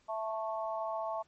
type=harmonic tone; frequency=220 Hz; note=A3; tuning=in tune; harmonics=3 / 4 / 5; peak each=-36 / -38 / -40 dBFS; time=0.08-1.23 s; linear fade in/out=20 ms; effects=pink hiss -70 dBFS RMS until 1.27 s + MP3 32 kbps